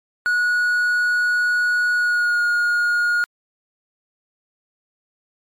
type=tone with pitch glide; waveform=triangle; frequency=1459 to 1433.1 Hz; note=F#6 to F6; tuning=-25 to +44 cents; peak=-14 dBFS; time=0.26-3.24 s; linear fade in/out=0 ms; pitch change=-31 cents; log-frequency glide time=1.94-2.42 s; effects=MP3 96 kbps